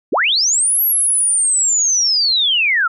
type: linear two-way sweep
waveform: sine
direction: up then down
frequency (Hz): 169.5 to 11780 to 1284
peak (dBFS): -12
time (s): 0.12-2.88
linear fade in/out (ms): 10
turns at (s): 0.82
effects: none